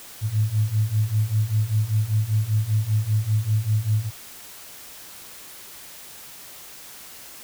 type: beating tone pair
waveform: sine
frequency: 104.9 / 110 Hz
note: G#2 / A2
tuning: +18 / 0 cents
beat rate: 5.1 Hz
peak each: -23 / -21 dBFS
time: 0.21-4.11 s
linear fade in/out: 50 ms
effects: white hiss -42 dBFS RMS until 7.43 s